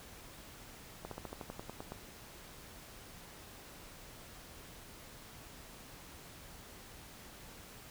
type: slowing click train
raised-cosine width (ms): 1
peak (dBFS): -28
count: 11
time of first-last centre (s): 1.05-1.92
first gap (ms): 63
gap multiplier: 1.07
effects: pink hiss -53 dBFS RMS until 7.9 s